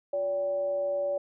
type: tone with frequency modulation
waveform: sine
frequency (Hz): 572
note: D5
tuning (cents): -46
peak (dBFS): -26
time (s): 0.13-1.18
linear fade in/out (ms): 5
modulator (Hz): 215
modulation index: 0.28
effects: none